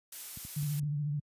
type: noise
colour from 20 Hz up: blue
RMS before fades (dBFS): -42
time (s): 0.12-0.8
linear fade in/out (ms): 5
type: clicks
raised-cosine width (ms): 5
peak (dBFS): -33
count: 4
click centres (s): 0.373 / 0.45 / 0.628 / 0.833
type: tone with vibrato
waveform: sine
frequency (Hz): 146.83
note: D3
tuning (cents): 0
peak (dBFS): -30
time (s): 0.56-1.2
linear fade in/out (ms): 10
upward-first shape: triangle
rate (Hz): 14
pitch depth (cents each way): 68
effects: high-pass 60 Hz 12 dB/octave + resampled to 32000 Hz